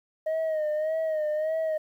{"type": "tone with vibrato", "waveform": "sine", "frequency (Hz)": 624, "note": "D#5", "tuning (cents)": 5, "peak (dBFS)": -22, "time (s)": [0.26, 1.78], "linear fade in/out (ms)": 10, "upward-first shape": "sine", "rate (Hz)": 1.7, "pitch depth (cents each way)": 56, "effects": ["tanh soft clip ceiling -24 dBFS", "10-bit"]}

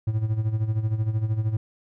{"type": "tone with tremolo", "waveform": "triangle", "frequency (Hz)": 109.2, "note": "A2", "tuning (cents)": -13, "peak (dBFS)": -17, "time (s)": [0.07, 1.57], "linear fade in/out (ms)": 5, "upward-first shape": "sine", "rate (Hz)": 13, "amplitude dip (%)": 70, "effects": []}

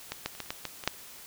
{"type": "clicks", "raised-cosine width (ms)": 0.2, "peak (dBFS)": [-16, -13, -28, -17, -30, -15, -16, -22, -7], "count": 9, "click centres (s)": [0.12, 0.26, 0.351, 0.403, 0.46, 0.505, 0.653, 0.838, 0.876], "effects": ["white hiss -48 dBFS RMS until 1.26 s"]}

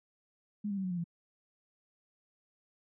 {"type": "tone with pitch steps", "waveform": "sine", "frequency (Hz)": [207.7, 199.47, 191.57, 183.97, 176.68, 169.68], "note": ["G#3", "G3", "G3", "F#3", "F3", "F3"], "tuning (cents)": [0, 30, -40, -10, 20, -50], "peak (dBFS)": -32, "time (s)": [0.64, 1.042], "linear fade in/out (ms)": 10, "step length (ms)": 67, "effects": []}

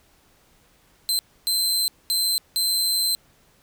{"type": "tone bursts at uneven times", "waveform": "sawtooth", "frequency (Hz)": 4096, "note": "C8", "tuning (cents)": -38, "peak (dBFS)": -17, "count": 4, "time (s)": [[1.09, 1.19], [1.47, 1.88], [2.1, 2.38], [2.56, 3.15]], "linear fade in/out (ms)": 0, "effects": ["pink hiss -59 dBFS RMS until 3.62 s"]}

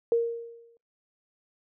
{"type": "tone with exponential decay", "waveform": "sine", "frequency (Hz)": 465.6, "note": "A#4", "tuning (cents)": -2, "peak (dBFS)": -18, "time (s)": [0.12, 0.77], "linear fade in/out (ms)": 1, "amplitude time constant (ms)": 140, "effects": ["noise-tail reverb RT60 0.2 s tail -26 dB re dry"]}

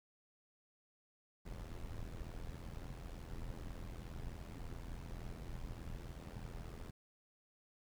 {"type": "noise with amplitude modulation", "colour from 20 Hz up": "brown", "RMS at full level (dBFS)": -43, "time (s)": [1.45, 6.91], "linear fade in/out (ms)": 10, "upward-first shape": "sine", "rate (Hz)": 83.4, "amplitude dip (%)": 80, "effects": []}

